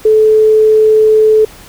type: tone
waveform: sine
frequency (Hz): 433.8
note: A4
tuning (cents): -25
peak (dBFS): -4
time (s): 0.05-1.45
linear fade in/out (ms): 5
effects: pink hiss -36 dBFS RMS until 1.68 s